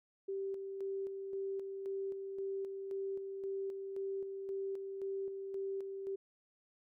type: tone with tremolo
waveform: sine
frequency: 390 Hz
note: G4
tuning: 9 cents flat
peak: -36 dBFS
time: 0.28-6.16 s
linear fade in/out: 10 ms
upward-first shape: square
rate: 1.9 Hz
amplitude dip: 40%
effects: none